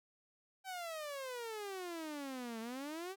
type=exponential two-way sweep; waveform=sawtooth; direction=down then up; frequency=776 to 220.4 to 397.8 Hz; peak=-38 dBFS; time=0.64-3.16 s; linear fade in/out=50 ms; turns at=2.6 s; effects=none